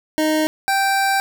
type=tone pair in turn; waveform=25% pulse; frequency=310.5 / 782.4 Hz; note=D#4 / G5; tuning=-3 / -4 cents; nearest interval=octave + major third; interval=1599 cents; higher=second; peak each=-12 dBFS; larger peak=neither; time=0.18-0.47 / 0.68-1.2 s; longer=second; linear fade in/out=0 ms; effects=none